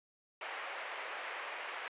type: band-pass noise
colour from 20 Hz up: white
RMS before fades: -43 dBFS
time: 0.41-1.88 s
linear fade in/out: 2 ms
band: 480 to 2500 Hz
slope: 24 dB/octave
effects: resampled to 8000 Hz